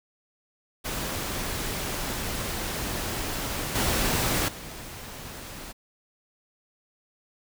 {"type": "noise with level steps", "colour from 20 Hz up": "pink", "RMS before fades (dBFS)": [-31, -25, -40], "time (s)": [0.84, 5.73], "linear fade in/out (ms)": 20, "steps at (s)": [3.75, 4.48], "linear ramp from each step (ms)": 5, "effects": []}